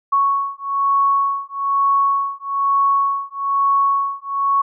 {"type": "beating tone pair", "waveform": "sine", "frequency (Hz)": [1108.7, 1109.8], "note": ["C#6", "C#6"], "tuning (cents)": [0, 2], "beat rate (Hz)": 1.1, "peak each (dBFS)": -18, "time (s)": [0.12, 4.62], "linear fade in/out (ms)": 10, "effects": []}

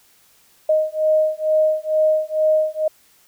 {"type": "beating tone pair", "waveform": "sine", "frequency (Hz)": [621, 623.2], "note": ["D#5", "D#5"], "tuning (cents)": [-3, 3], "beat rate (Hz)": 2.2, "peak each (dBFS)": -18, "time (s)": [0.69, 2.88], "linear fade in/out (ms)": 5, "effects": ["white hiss -55 dBFS RMS until 3.27 s"]}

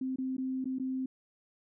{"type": "tone with dropouts", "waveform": "sine", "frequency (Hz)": 260.8, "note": "C4", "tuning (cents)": -5, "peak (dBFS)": -31, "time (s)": [0.01, 1.06], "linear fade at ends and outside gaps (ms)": 5, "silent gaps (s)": [[0.16, 0.184], [0.368, 0.38], [0.644, 0.655], [0.786, 0.797]], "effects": []}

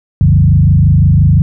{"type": "tone with frequency modulation", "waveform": "sine", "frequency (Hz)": 116.7, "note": "A#2", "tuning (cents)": 2, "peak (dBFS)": -4, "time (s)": [0.21, 1.42], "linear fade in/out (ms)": 0, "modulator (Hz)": 25.8, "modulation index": 1.9, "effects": []}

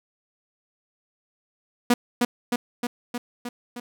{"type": "tone with echo", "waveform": "sawtooth", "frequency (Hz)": 242.3, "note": "B3", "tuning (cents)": -33, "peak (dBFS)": -11, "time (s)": [1.9, 1.94], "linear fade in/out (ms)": 5, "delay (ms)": 310, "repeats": 6, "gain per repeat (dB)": -3, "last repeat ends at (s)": 3.8, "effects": []}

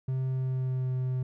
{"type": "tone with pitch glide", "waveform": "triangle", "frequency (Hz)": [130.81, 128.34], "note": ["C3", "C3"], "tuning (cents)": [0, -33], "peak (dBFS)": -25, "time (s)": [0.08, 1.23], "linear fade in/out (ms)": 5, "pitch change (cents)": -33, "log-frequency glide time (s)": [0.26, 0.97], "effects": []}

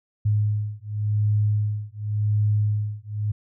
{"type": "beating tone pair", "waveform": "sine", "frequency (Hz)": [104.7, 105.6], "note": ["G#2", "G#2"], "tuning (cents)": [15, 29], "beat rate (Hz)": 0.9, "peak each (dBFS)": -23, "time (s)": [0.25, 3.32], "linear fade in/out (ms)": 10, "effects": []}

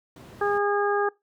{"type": "noise", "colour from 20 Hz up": "brown", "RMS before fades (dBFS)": -37, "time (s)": [0.16, 0.58], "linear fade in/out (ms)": 2}
{"type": "harmonic tone", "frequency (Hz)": 408, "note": "G#4", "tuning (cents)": -31, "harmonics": [1, 2, 3, 4], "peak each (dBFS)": [-24, -27, -29, -30], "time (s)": [0.41, 1.09], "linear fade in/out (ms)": 5}
{"effects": ["noise-tail reverb RT60 0.2 s tail -23 dB re dry", "high-pass 150 Hz 12 dB/octave"]}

